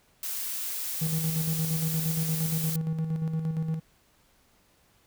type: noise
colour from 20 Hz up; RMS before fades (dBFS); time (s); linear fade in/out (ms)
blue; -33; 0.23-2.76; 2
type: tone with tremolo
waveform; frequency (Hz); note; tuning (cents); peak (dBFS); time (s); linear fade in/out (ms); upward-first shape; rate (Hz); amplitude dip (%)
triangle; 160; D#3; +49; -23; 1.01-3.8; 10; square; 8.6; 45
effects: pink hiss -64 dBFS RMS until 5.06 s